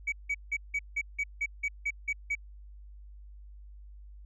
sine tone bursts, 2270 Hz, C#7, 41 cents sharp, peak -25 dBFS, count 11, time 0.07-2.353 s, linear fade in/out 10 ms, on 53 ms, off 170 ms, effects tanh soft clip ceiling -26 dBFS + added 50 Hz sine -46 dBFS peak until 4.25 s

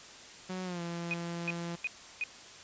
sawtooth tone with pitch glide, 185 to 170.63 Hz, F#3 to F3, 0 to -40 cents, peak -32 dBFS, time 0.49-1.76 s, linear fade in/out 10 ms, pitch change -140 cents, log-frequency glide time 0.64-0.81 s
sine tone bursts, 2489 Hz, D#7, in tune, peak -30 dBFS, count 4, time 1.11-2.238 s, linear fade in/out 0 ms, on 27 ms, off 340 ms
effects white hiss -50 dBFS RMS until 2.63 s + resampled to 16000 Hz

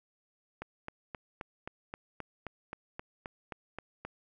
click train, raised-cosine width 0.5 ms, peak -24 dBFS, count 14, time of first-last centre 0.62-4.05 s, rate 3.79 Hz, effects none

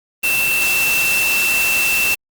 sine tone in noise, 2680 Hz, E7, 28 cents sharp, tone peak -15 dBFS, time 0.23-2.15 s, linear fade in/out 10 ms, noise white, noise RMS -21 dBFS, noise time 0.23-2.15 s, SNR +3 dB, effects Opus 32 kbps

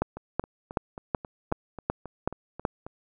two click trains, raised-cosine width 1 ms, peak -24 / -10 dBFS, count 11 / 8, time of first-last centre 0.17-2.865 / 0.02-2.652 s, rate 3.71 / 2.66 Hz, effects none

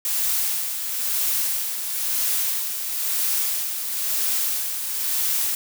blue noise with tremolo, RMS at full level -22 dBFS, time 0.05-5.55 s, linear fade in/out 2 ms, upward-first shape sine, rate 1 Hz, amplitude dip 50%, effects none

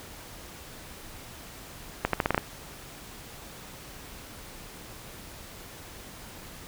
accelerating click train, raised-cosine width 0.5 ms, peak -8 dBFS, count 7, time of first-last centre 2.05-2.379 s, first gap 83 ms, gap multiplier 0.83, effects pink hiss -45 dBFS RMS until 6.67 s

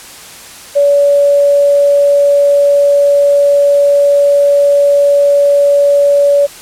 sine tone, 570 Hz, C#5, 48 cents sharp, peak -5 dBFS, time 0.75-6.47 s, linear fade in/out 20 ms, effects white hiss -32 dBFS RMS until 6.61 s + low-pass 11000 Hz 12 dB/octave

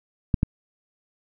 clicks, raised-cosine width 5 ms, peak -7 dBFS, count 2, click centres 0.342 / 0.431 s, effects none

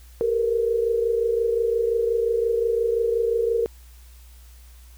sine tone cluster, 396.2 / 460 / 485.7 Hz, G4 / A#4 / B4, +18 / -23 / -29 cents, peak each -28 / -20 / -29 dBFS, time 0.21-3.66 s, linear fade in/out 0 ms, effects added 60 Hz sine -44 dBFS peak until 4.97 s + white hiss -55 dBFS RMS until 4.97 s

